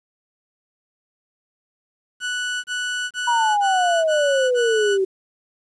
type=tone bursts; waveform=30% pulse; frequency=1480 Hz; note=F#6; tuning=in tune; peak=-20 dBFS; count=6; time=2.2-4.98 s; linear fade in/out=50 ms; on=440 ms; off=28 ms
type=exponential sweep; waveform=sine; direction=down; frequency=969 to 375.9 Hz; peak=-16 dBFS; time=3.27-5.05 s; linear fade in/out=10 ms
effects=resampled to 22050 Hz + 9-bit